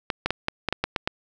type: clicks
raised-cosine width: 0.3 ms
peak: -7 dBFS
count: 9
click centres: 0.102 / 0.26 / 0.306 / 0.484 / 0.687 / 0.726 / 0.84 / 0.962 / 1.075 s
effects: none